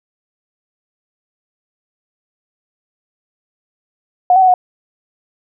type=tone with pitch steps; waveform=sine; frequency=724 / 762 / 745 / 729 Hz; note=F#5 / G5 / F#5 / F#5; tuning=-38 / -49 / +12 / -26 cents; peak=-6 dBFS; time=4.3-4.54 s; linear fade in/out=2 ms; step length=60 ms; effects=none